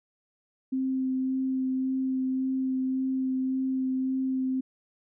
sine tone with vibrato, 261.6 Hz, C4, in tune, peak -25 dBFS, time 0.72-4.61 s, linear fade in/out 10 ms, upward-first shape sine, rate 1.8 Hz, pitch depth 10 cents each way, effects none

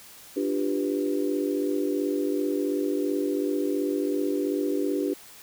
sine chord, G dominant seventh, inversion second, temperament equal, 293.7 / 349.2 / 392 / 493.9 Hz, D4 / F4 / G4 / B4, 0 / 0 / 0 / 0 cents, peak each -27 / -32 / -28 / -33 dBFS, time 0.36-5.14 s, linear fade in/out 10 ms, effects white hiss -48 dBFS RMS until 5.42 s

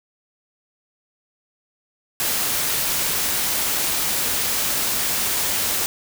white noise, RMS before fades -22 dBFS, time 2.2-5.86 s, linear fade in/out 0 ms, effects none

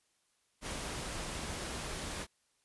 pink noise, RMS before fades -40 dBFS, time 0.61-2.27 s, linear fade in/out 50 ms, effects white hiss -75 dBFS RMS until 2.64 s + resampled to 24000 Hz

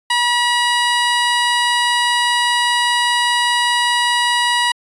15% pulse tone, 965 Hz, B5, 40 cents flat, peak -7 dBFS, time 0.1-4.72 s, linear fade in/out 5 ms, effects resampled to 22050 Hz

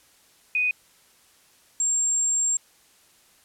sine tone pair in turn, 2489 / 7441 Hz, D#7 / A#8, 0 / -4 cents, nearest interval octave + perfect fifth, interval 1896 cents, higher second, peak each -20 dBFS, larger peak neither, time 0.55-0.71 / 1.8-2.57 s, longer second, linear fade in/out 2 ms, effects white hiss -58 dBFS RMS until 3.44 s + low-pass 12000 Hz 12 dB/octave

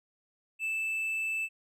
triangle tone, 2637 Hz, E7, in tune, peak -28 dBFS, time 0.59-1.49 s, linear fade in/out 50 ms, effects none

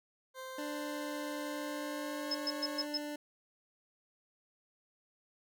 20% pulse tone with pitch glide, 521 to 546.6 Hz, C5 to C#5, -7 to -24 cents, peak -38 dBFS, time 0.34-2.87 s, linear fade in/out 50 ms, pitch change +83 cents, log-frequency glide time 1.42-2.52 s
25% pulse tone, 295.5 Hz, D4, 11 cents sharp, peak -35 dBFS, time 0.58-3.16 s, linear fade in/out 5 ms
sine tone bursts, 5190 Hz, E8, 28 cents flat, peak -31 dBFS, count 5, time 2.31-2.975 s, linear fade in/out 5 ms, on 37 ms, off 120 ms
effects none

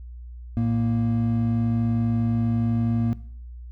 triangle tone pair together, 112.26 / 233.1 Hz, A2 / A#3, +35 / 0 cents, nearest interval octave + minor second, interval 1265 cents, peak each -21 dBFS, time 0.57-3.13 s, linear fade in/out 0 ms, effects noise-tail reverb RT60 0.6 s tail -19 dB re dry + added 60 Hz sine -36 dBFS peak until 3.71 s

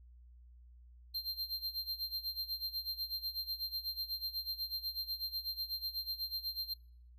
square tone with tremolo, 4169 Hz, C8, 7 cents flat, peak -35 dBFS, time 1.14-6.74 s, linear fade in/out 10 ms, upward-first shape sine, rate 8.1 Hz, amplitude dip 85%, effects noise-tail reverb RT60 0.6 s tail -25 dB re dry + added 60 Hz sine -55 dBFS peak until 7.18 s

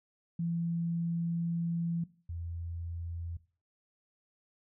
sine tone pair in turn, 168.8 / 84.61 Hz, E3 / E2, +41 / +46 cents, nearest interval octave, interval 1195 cents, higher first, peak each -30 / -36 dBFS, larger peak first, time 0.39-2.04 / 2.29-3.37 s, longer first, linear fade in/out 5 ms, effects noise-tail reverb RT60 0.4 s tail -18 dB re dry

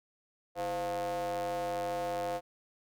square ring-modulated tone, 93.6 Hz, F#2, 20 cents sharp, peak -30 dBFS, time 0.55-2.41 s, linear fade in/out 50 ms, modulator 609 Hz, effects none

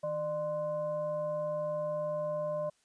sine tone with frequency modulation, 600 Hz, D5, 37 cents sharp, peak -31 dBFS, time 0.03-2.7 s, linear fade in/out 10 ms, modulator 441 Hz, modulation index 0.51, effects white hiss -71 dBFS RMS until 2.84 s + resampled to 22050 Hz

